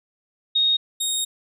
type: tone pair in turn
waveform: sine / 20% pulse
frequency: 3729 / 3729 Hz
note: A#7 / A#7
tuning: 0 / 0 cents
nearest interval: unison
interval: 0 cents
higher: neither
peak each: -16 dBFS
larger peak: neither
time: 0.55-0.77 / 1-1.25 s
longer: second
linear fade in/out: 10 ms
effects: none